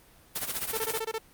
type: noise with tremolo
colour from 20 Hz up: white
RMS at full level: -29 dBFS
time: 0.35-1 s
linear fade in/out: 10 ms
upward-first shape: triangle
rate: 15 Hz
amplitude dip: 85%
type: tone bursts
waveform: sawtooth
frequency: 445.3 Hz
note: A4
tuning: 21 cents sharp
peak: -26 dBFS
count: 7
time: 0.73-1.183 s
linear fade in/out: 5 ms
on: 45 ms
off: 23 ms
effects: pink hiss -57 dBFS RMS until 1.33 s + Opus 32 kbps